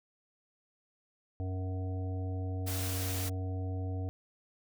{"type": "harmonic tone", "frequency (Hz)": 93.1, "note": "F#2", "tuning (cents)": 11, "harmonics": [1, 3, 5, 7, 8], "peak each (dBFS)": [-33, -43, -47, -50, -51], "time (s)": [1.4, 4.09], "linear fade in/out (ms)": 0}
{"type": "noise", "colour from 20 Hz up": "white", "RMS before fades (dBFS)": -39, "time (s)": [2.66, 3.3], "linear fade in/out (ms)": 20}
{"effects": []}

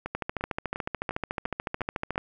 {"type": "two click trains", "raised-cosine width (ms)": 0.5, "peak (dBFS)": [-14, -17], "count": [29, 7], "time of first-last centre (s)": [[0.15, 2.179], [0.06, 2.158]], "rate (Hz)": [13.8, 2.86], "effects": []}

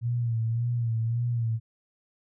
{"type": "tone with vibrato", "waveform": "sine", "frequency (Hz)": 116.54, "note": "A#2", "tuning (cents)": 0, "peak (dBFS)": -24, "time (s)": [0.01, 1.6], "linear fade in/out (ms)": 50, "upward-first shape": "sine", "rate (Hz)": 1.8, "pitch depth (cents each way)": 60, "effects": []}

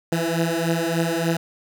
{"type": "beating tone pair", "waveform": "15% pulse", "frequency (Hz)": [164.6, 168], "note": ["E3", "E3"], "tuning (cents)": [-2, 33], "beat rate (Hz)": 3.4, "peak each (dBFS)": -17, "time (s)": [0.12, 1.37], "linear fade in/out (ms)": 5, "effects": []}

